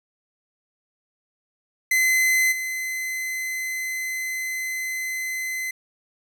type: tone with level steps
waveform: 45% pulse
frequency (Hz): 2044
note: C7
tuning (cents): -41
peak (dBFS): -17 / -26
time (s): 1.91-5.71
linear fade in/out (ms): 5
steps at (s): 2.51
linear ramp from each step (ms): 20
effects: none